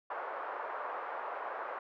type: band-pass noise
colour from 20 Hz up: white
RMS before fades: -40 dBFS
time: 0.1-1.79 s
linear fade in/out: 5 ms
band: 510 to 1300 Hz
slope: 24 dB/octave
effects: none